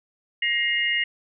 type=tone cluster; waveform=sine; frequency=1892 / 2114 / 2848 Hz; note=A#6 / C7 / F7; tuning=+25 / +17 / +33 cents; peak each=-25 dBFS; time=0.42-1.04 s; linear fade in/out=5 ms; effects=none